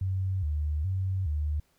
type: tone with vibrato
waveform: sine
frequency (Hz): 84.3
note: E2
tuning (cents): +39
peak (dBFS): -26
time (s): 0.01-1.6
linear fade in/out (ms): 5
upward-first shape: square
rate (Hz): 1.2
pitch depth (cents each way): 200
effects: pink hiss -69 dBFS RMS until 1.78 s